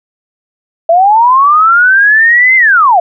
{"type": "linear two-way sweep", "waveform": "sine", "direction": "up then down", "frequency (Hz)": [650, 2093, 652], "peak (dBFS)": -3, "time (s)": [0.89, 3], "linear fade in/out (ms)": 5, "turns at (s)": 2.56, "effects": []}